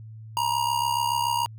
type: tone with amplitude modulation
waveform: square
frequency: 946 Hz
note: A#5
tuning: 25 cents sharp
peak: -20 dBFS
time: 0.37-1.46 s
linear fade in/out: 0 ms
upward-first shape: sine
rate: 67 Hz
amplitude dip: 75%
effects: added 110 Hz sine -39 dBFS peak until 1.58 s